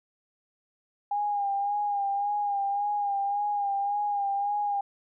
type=tone with vibrato; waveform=sine; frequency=811 Hz; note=G#5; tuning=41 cents flat; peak=-25 dBFS; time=1.11-4.81 s; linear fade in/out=5 ms; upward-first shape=sine; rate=1.8 Hz; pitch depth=36 cents each way; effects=none